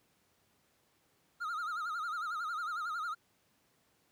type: tone with vibrato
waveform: triangle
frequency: 1321 Hz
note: E6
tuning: 3 cents sharp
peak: -33 dBFS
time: 1.4-3.15 s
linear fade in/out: 20 ms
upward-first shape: sine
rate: 11 Hz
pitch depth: 130 cents each way
effects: pink hiss -72 dBFS RMS until 4.11 s + high-pass 100 Hz 12 dB/octave